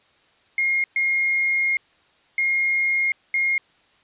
sine tone bursts at uneven times, 2140 Hz, C7, 38 cents sharp, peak -18 dBFS, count 4, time 0.58-0.84 / 0.96-1.77 / 2.38-3.12 / 3.34-3.58 s, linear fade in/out 2 ms, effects white hiss -59 dBFS RMS until 4.03 s + resampled to 8000 Hz

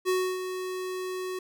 square tone with ADSR envelope, 370 Hz, F#4, in tune, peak -23 dBFS, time 0.05-1.39 s, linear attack 38 ms, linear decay 290 ms, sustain -9 dB, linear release 4 ms, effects none

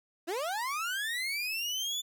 30% pulse linear sweep, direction up, 310 to 3520 Hz, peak -29 dBFS, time 0.27-2.02 s, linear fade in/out 20 ms, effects none

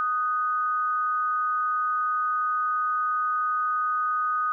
sine tone pair together, 1244.5 / 1492.6 Hz, D#6 / F#6, 0 / +15 cents, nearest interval minor third, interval 315 cents, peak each -23 / -32 dBFS, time 0-4.52 s, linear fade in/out 0 ms, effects none

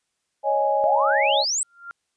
sine chord, C# suspended second, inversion none, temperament equal, 554.4 / 622.3 / 830.6 Hz, C#5 / D#5 / G#5, 0 / 0 / 0 cents, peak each -23 / -24 / -21 dBFS, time 0.43-1.45 s, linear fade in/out 50 ms
sine exponential sweep, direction up, 602 to 8372 Hz, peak -21 dBFS, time 0.84-1.63 s, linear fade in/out 0 ms
sine tone with exponential growth, 1390 Hz, F6, 9 cents flat, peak -30 dBFS, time 1.62-1.91 s, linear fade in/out 0 ms, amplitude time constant 62 ms
effects white hiss -75 dBFS RMS until 2.16 s + resampled to 22050 Hz

